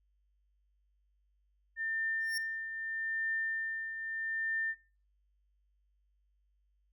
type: tone with tremolo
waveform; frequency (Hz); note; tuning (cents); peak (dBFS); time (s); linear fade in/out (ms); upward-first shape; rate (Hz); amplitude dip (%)
sine; 1800; A6; +39; -31; 1.76-4.75; 50; triangle; 0.8; 60
type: tone with exponential growth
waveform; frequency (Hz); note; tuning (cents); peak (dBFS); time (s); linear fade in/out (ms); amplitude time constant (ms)
sawtooth; 5500; F8; -27; -31; 2.2-2.38; 5; 39
effects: noise-tail reverb RT60 0.4 s tail -20 dB re dry + added 50 Hz sine -70 dBFS peak until 6.92 s